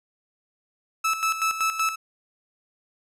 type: tone with tremolo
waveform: 30% pulse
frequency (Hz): 1308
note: E6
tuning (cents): -14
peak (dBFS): -18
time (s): 1.04-1.96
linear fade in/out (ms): 10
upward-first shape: square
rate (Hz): 5.3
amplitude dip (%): 65
effects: resampled to 32000 Hz